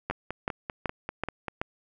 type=two click trains; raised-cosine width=0.5 ms; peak=-17 / -13 dBFS; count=8 / 5; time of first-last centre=0.11-1.483 / 0.1-1.615 s; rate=5.1 / 2.64 Hz; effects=none